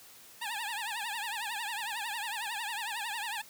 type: tone with vibrato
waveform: 15% pulse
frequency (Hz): 877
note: A5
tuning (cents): -6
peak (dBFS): -28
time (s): 0.41-3.42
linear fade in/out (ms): 10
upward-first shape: triangle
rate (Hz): 11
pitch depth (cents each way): 180
effects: white hiss -54 dBFS RMS until 3.49 s + high-pass 80 Hz 12 dB/octave